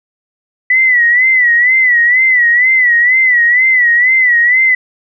sine tone with vibrato, 1975.5 Hz, B6, in tune, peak -6 dBFS, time 0.7-4.75 s, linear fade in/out 5 ms, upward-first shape sine, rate 2.1 Hz, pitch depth 92 cents each way, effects none

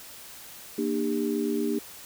sine tone cluster, 233.7 / 301.8 / 400.1 Hz, A#3 / D4 / G4, +5 / +47 / +35 cents, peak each -29 dBFS, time 0.78-1.79 s, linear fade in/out 5 ms, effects white hiss -45 dBFS RMS until 2.05 s

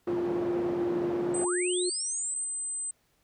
sine tone with pitch glide, 349.2 to 360.5 Hz, F4 to F#4, 0 to -45 cents, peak -27 dBFS, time 0.07-1.9 s, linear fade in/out 10 ms, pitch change +55 cents, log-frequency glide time 1.17-1.71 s
white band-pass noise, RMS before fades -36 dBFS, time 0.07-1.45 s, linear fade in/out 5 ms, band 160 to 490 Hz, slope 12 dB/octave
sine tone, 8140 Hz, C9, 49 cents flat, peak -31 dBFS, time 1.34-2.91 s, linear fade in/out 5 ms
sine linear sweep, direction up, 504 to 8950 Hz, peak -34 dBFS, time 1.41-2.45 s, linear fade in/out 10 ms
effects pink hiss -70 dBFS RMS until 3.23 s

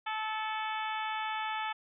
harmonic tone with a mistuned harmonic, 435 Hz, A4, 20 cents flat, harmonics 2 / 3 / 4 / 5 / 6 / 7 / 8, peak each -35 / -39 / -41 / -43 / -45 / -46 / -47 dBFS, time 0.06-1.73 s, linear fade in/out 10 ms, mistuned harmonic 5, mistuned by +36 cents, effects none

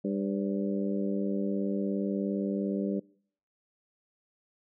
harmonic tone with a mistuned harmonic, 99.6 Hz, G2, 28 cents sharp, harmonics 2 / 3 / 4 / 5 / 6, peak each -30 / -34 / -36 / -38 / -40 dBFS, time 0.04-3 s, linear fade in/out 10 ms, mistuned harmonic 6, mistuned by -66 cents, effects noise-tail reverb RT60 0.6 s tail -25 dB re dry

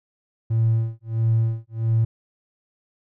triangle tone with tremolo, 113.1 Hz, A2, 48 cents sharp, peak -12 dBFS, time 0.5-2.05 s, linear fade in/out 10 ms, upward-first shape sine, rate 1.5 Hz, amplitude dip 100%, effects tanh soft clip ceiling -12 dBFS

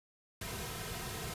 pink noise with comb filter, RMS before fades -41 dBFS, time 0.41-1.34 s, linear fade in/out 5 ms, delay 3.5 ms, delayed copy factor -0.7, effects resampled to 32000 Hz

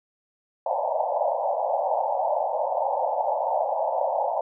pink band-pass noise, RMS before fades -25 dBFS, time 0.66-4.41 s, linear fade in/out 5 ms, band 540 to 920 Hz, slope 96 dB/octave, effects none

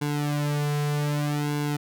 sawtooth tone with flanger, 146.83 Hz, D3, in tune, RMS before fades -26 dBFS, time 0.01-1.77 s, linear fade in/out 10 ms, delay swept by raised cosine 1.6 to 3.3 ms, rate 0.64 Hz, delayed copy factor -1, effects none

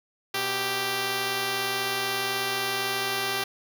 5% pulse tone pair together, 124.58 / 392 Hz, B2 / G4, +15 / 0 cents, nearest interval octave + minor sixth, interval 1985 cents, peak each -25 / -15 dBFS, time 0.34-3.44 s, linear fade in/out 5 ms, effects none

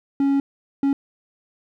triangle tone bursts at uneven times, 277.2 Hz, C#4, in tune, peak -14 dBFS, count 2, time 0.2-0.4 / 0.83-0.93 s, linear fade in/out 2 ms, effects none

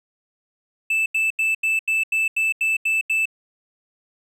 triangle tone bursts, 2637 Hz, E7, in tune, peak -16 dBFS, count 10, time 0.9-3.256 s, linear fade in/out 5 ms, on 160 ms, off 84 ms, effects none

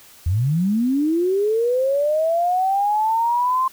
sine linear sweep, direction up, 77.78 to 1053 Hz, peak -16 dBFS, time 0.26-3.68 s, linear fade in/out 5 ms, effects white hiss -47 dBFS RMS until 3.72 s

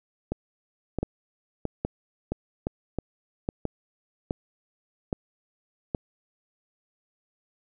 two click trains, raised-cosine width 2 ms, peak -14 / -13 dBFS, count 6 / 7, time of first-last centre 0.32-3.653 / 1.03-5.948 s, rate 1.5 / 1.22 Hz, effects none

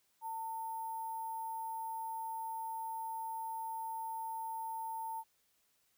sine tone with sample-and-hold, 900 Hz, A5, 39 cents sharp, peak -38 dBFS, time 0.21-5.24 s, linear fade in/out 50 ms, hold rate 11025 Hz, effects white hiss -75 dBFS RMS until 5.97 s

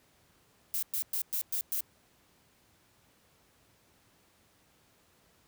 violet noise bursts, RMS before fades -32 dBFS, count 6, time 0.74-1.806 s, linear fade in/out 0 ms, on 86 ms, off 110 ms, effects pink hiss -66 dBFS RMS until 5.47 s + high-pass 60 Hz 12 dB/octave

